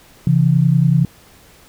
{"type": "tone pair together", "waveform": "sine", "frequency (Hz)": [135.8, 166.39], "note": ["C#3", "E3"], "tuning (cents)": [-35, 16], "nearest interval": "major third", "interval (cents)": 351, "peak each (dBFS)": -13, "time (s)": [0.27, 1.05], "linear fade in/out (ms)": 2, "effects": ["pink hiss -47 dBFS RMS until 1.68 s"]}